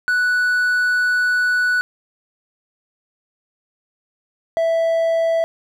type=tone pair in turn; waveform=triangle; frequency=1480 / 659.3 Hz; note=F#6 / E5; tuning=0 / 0 cents; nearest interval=octave + major second; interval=1400 cents; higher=first; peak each=-13 dBFS; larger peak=neither; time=0.08-1.81 / 4.57-5.44 s; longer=first; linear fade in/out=0 ms; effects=none